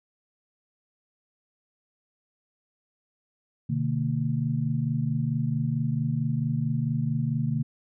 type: tone cluster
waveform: sine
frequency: 125.1 / 149.6 / 227.6 Hz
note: B2 / D3 / A#3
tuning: +23 / +32 / -41 cents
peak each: -28 / -27 / -30 dBFS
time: 3.69-7.63 s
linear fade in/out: 10 ms
effects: none